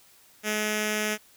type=tone with notch filter; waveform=5% pulse; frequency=212.9 Hz; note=G#3; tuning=43 cents sharp; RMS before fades=-28 dBFS; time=0.43-1.18 s; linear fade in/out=50 ms; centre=1000 Hz; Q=1.2; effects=white hiss -57 dBFS RMS until 1.36 s